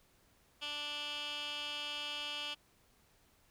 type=tone with band-pass filter; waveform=15% pulse; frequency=293.7 Hz; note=D4; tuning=in tune; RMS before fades=-41 dBFS; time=0.61-2.55 s; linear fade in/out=20 ms; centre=3200 Hz; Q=3.1; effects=pink hiss -69 dBFS RMS until 3.5 s